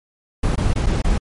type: noise with dropouts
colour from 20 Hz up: brown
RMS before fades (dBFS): -17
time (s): 0.43-1.18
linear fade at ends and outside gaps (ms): 5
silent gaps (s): 0.558-0.577 / 0.735-0.757 / 0.861-0.867 / 1.02-1.044
effects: MP3 48 kbps